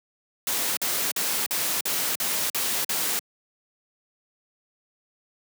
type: noise bursts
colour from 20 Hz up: white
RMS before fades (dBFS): -26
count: 8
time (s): 0.47-3.192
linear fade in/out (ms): 2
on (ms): 300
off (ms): 46
effects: high-pass 150 Hz 12 dB/octave